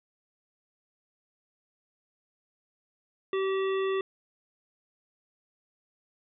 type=harmonic tone; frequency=385.1 Hz; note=G4; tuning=31 cents flat; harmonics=1 / 3 / 5 / 7 / 9; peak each=-26 / -36 / -40 / -43 / -45 dBFS; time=3.33-4.01 s; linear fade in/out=2 ms; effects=none